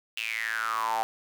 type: tone with high-pass filter sweep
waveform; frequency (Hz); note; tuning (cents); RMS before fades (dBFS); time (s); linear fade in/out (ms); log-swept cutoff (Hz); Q
sawtooth; 112.3; A2; +36; -30; 0.17-1.03; 0; 2800 to 760; 9.8
effects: none

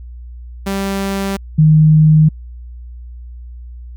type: tone pair in turn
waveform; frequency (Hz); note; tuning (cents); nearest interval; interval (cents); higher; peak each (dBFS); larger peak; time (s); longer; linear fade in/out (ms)
sawtooth / sine; 196 / 155.19; G3 / D#3; 0 / -4; major third; 404; first; -13 / -5; second; 0.66-1.37 / 1.58-2.29; neither; 10
effects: added 60 Hz sine -29 dBFS peak until 3.96 s

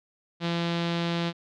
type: tone with low-pass filter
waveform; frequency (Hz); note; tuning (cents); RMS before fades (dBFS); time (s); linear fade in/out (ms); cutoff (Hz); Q
sawtooth; 170; F3; -46; -28; 0.4-1.33; 50; 3800; 2.6
effects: none

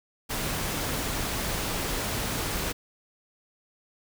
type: noise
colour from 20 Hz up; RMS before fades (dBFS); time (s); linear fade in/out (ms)
pink; -30; 0.29-2.73; 20
effects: none

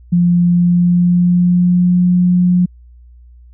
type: tone with pitch glide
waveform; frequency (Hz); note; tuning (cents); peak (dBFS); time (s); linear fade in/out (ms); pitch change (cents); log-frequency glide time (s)
sine; 174.61 to 178.9; F3 to F3; 0 to +42; -8; 0.12-2.66; 10; +42; 0.48-2.04
effects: added 60 Hz sine -38 dBFS peak until 3.53 s

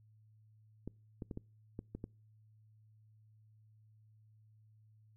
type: clicks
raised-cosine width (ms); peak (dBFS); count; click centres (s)
3; -29; 7; 0.876 / 1.222 / 1.312 / 1.374 / 1.791 / 1.95 / 2.041
effects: noise-tail reverb RT60 0.4 s tail -26 dB re dry + added 108 Hz sine -62 dBFS peak until 5.16 s

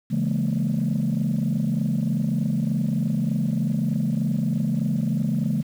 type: chord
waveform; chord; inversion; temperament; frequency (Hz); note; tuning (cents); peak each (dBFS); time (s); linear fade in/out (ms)
sine; A# half-diminished seventh; first; just; 139.85 / 167.82 / 209.8 / 233.1; C#3 / E3 / G#3 / A#3; +16 / +31 / +18 / 0; -25 / -25 / -24 / -26; 0.1-5.63; 20
effects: tanh soft clip ceiling -15 dBFS + 8-bit

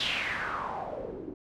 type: noise with low-pass filter sweep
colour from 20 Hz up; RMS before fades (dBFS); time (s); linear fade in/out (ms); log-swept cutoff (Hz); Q
white; -34; 0-1.34; 5; 3500 to 290; 4.1
effects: none

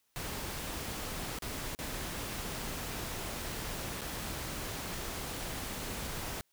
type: noise with dropouts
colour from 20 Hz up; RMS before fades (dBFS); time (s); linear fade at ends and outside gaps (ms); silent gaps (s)
pink; -39; 0.16-6.41; 0; 1.387-1.422 / 1.75-1.789 / 4.01-4.016
effects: white hiss -75 dBFS RMS until 6.52 s

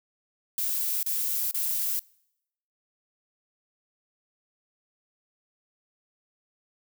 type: noise bursts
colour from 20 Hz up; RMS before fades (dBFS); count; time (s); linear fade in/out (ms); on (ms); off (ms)
violet; -28; 3; 0.58-1.994; 2; 450; 32
effects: noise-tail reverb RT60 0.8 s tail -25 dB re dry

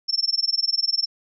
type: tone with tremolo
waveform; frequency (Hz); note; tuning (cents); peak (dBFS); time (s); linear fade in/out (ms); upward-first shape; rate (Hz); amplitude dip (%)
sine; 5360; E8; +28; -16; 0.08-1.06; 20; sine; 20; 100
effects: none

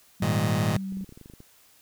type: tone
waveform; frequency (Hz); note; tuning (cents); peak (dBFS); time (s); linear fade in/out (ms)
sine; 192.3; G3; -33; -30; 0.2-1.04; 5
type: chord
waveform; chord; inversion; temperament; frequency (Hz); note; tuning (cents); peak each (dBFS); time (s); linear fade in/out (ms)
sawtooth; Ab suspended second; none; just; 103.83 / 116.8 / 155.74; Ab2 / Bb2 / Eb3; 0 / +4 / +2; -23; 0.22-0.77; 5
type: clicks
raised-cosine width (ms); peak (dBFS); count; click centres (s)
3; -33; 12; 0.923 / 0.971 / 1.01 / 1.044 / 1.092 / 1.124 / 1.175 / 1.213 / 1.259 / 1.299 / 1.337 / 1.404
effects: white hiss -58 dBFS RMS until 1.81 s

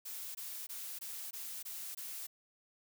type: noise bursts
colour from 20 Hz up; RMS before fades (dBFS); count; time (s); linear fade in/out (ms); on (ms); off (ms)
blue; -44; 7; 0.05-2.27; 10; 300; 20
effects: none

